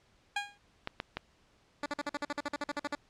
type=tone with exponential decay; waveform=15% pulse; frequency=815 Hz; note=G#5; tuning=33 cents flat; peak=-22 dBFS; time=0.36-0.58 s; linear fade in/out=5 ms; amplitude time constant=47 ms
type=clicks; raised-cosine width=0.3 ms; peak=-18 dBFS; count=3; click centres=0.874 / 1.001 / 1.17 s
type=tone bursts; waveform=10% pulse; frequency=290.2 Hz; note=D4; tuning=21 cents flat; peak=-24 dBFS; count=15; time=1.83-2.951 s; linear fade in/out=2 ms; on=29 ms; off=49 ms
effects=pink hiss -67 dBFS RMS until 3.09 s + low-pass 6000 Hz 12 dB/octave